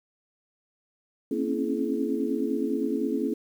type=tone cluster; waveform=sine; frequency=232.3 / 268.1 / 277.9 / 331.9 / 425.2 Hz; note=A#3 / C4 / C#4 / E4 / G#4; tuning=-6 / +42 / +4 / +12 / +41 cents; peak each=-31 dBFS; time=1.31-3.34 s; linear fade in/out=5 ms; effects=9-bit